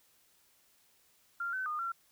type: tone with pitch steps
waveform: sine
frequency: 1389 / 1523 / 1222 / 1364 Hz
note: F6 / F#6 / D#6 / F6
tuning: -10 / +50 / -32 / -41 cents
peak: -33 dBFS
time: 1.4-1.92 s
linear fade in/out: 5 ms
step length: 130 ms
effects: white hiss -68 dBFS RMS until 2.11 s